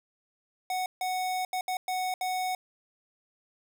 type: tone bursts at uneven times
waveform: square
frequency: 740 Hz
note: F#5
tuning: in tune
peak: -29 dBFS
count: 6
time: 0.7-0.86 / 1.01-1.45 / 1.53-1.61 / 1.68-1.77 / 1.88-2.14 / 2.21-2.55 s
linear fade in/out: 2 ms
effects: none